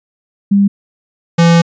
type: tone pair in turn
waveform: sine / square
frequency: 200 / 168.74 Hz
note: G3 / E3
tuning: +35 / +41 cents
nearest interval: minor third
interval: 294 cents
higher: first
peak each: -6 dBFS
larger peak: neither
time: 0.51-0.68 / 1.38-1.62 s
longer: second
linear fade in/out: 10 ms
effects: resampled to 16000 Hz